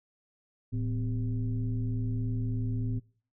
sine tone with frequency modulation, 112.7 Hz, A2, 42 cents sharp, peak -28 dBFS, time 0.72-3 s, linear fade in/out 20 ms, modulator 142 Hz, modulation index 0.8, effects noise-tail reverb RT60 0.5 s tail -25 dB re dry

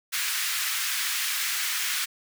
pink high-pass noise, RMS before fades -28 dBFS, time 0.12-2.06 s, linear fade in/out 20 ms, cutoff 1500 Hz, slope 24 dB/octave, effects none

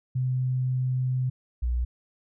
sine tone pair in turn, 128.1 / 60.56 Hz, C3 / B1, -36 / -33 cents, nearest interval octave + minor second, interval 1297 cents, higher first, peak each -23 dBFS, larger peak neither, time 0.15-1.3 / 1.62-1.85 s, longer first, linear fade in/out 10 ms, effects none

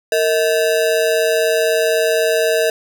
square ring-modulated tone, 548 Hz, C#5, 20 cents flat, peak -11 dBFS, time 0.12-2.7 s, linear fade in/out 2 ms, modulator 88.1 Hz, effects none

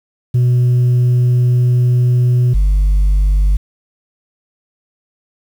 sine tone pair in turn, 123.47 / 49 Hz, B2 / G1, 0 / 0 cents, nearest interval octave + major third, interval 1600 cents, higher first, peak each -6 dBFS, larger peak neither, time 0.34-2.54 / 2.54-3.57 s, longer first, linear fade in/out 10 ms, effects tanh soft clip ceiling -8 dBFS + 7-bit

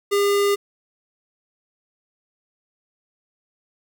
square tone, 403.8 Hz, G#4, 49 cents flat, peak -17 dBFS, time 0.11-0.56 s, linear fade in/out 20 ms, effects 8-bit

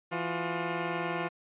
10% pulse tone pair together, 168.2 / 356.4 Hz, E3 / F4, +35 / +35 cents, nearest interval octave + minor second, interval 1300 cents, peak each -25 dBFS, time 0.11-1.29 s, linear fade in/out 20 ms, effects resampled to 8000 Hz

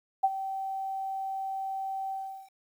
sine tone with ADSR envelope, 773 Hz, G5, 24 cents flat, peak -18 dBFS, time 0.23-2.5 s, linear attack 13 ms, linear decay 42 ms, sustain -13 dB, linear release 390 ms, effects 10-bit

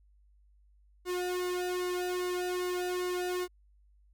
sawtooth tone with flanger, 360.3 Hz, F#4, 46 cents flat, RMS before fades -33 dBFS, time 1.05-3.48 s, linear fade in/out 50 ms, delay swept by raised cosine 1.2 to 1.87 ms, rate 2.5 Hz, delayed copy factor -0.9, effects added 50 Hz sine -60 dBFS peak until 4.13 s

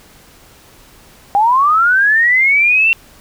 sine linear sweep, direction up, 784 to 2732 Hz, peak -8 dBFS, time 1.35-2.93 s, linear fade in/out 0 ms, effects pink hiss -44 dBFS RMS until 3.2 s

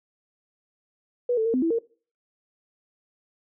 sine tone with pitch steps, 488 / 442.6 / 457.3 / 255.6 / 330.1 / 460.4 Hz, B4 / A4 / A#4 / C4 / E4 / A#4, -21 / +10 / -33 / -40 / +2 / -22 cents, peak -20 dBFS, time 1.29-1.788 s, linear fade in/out 5 ms, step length 83 ms, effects noise-tail reverb RT60 0.4 s tail -22 dB re dry

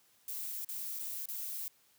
violet noise with dropouts, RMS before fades -40 dBFS, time 0.28-1.68 s, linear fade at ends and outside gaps 1 ms, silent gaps 0.647-0.689 / 0.989-0.993 / 1.257-1.286 s, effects white hiss -68 dBFS RMS until 1.98 s + high-pass 60 Hz 12 dB/octave

